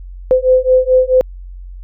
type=beating tone pair; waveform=sine; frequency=510 / 514.6 Hz; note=C5 / C5; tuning=-44 / -29 cents; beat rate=4.6 Hz; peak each=-11 dBFS; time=0.31-1.21 s; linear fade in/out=0 ms; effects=added 45 Hz sine -28 dBFS peak until 1.83 s